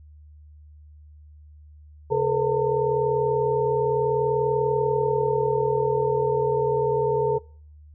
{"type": "tone cluster", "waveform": "sine", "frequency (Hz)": [135.4, 427.3, 467.5, 508, 904], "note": ["C#3", "G#4", "A#4", "B4", "A5"], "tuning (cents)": [-40, 49, 5, 49, 47], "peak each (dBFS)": [-30, -22, -26, -30, -27], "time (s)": [2.1, 7.39], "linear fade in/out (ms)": 20, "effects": ["noise-tail reverb RT60 0.5 s tail -24 dB re dry", "added 75 Hz sine -45 dBFS peak until 7.94 s"]}